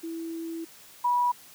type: tone pair in turn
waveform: sine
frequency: 329.6 / 974.6 Hz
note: E4 / B5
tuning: 0 / -23 cents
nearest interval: octave + perfect fifth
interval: 1877 cents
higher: second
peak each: -32 / -21 dBFS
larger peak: second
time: 0.03-0.65 / 1.04-1.32 s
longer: first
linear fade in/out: 10 ms
effects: white hiss -51 dBFS RMS until 1.54 s + high-pass 80 Hz 12 dB/octave